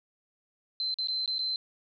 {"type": "tone with dropouts", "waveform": "sine", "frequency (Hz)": 4085, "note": "C8", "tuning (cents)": -42, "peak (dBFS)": -28, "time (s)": [0.8, 1.56], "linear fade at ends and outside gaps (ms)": 1, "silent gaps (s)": [[0.942, 0.986], [1.073, 1.084], [1.26, 1.277], [1.383, 1.391]], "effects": []}